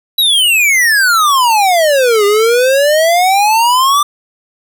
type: exponential two-way sweep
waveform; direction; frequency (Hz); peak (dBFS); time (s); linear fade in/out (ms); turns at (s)
square; down then up; 3953 to 401.3 to 1191; -8; 0.18-4.03; 5; 2.25
effects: none